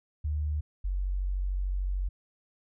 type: tone pair in turn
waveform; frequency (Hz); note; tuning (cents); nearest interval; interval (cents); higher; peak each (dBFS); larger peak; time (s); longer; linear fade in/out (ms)
sine; 75.1 / 46.73; D2 / F#1; +39 / +18; minor sixth; 821; first; -27; neither; 0.24-0.61 / 0.84-2.09; second; 10
effects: none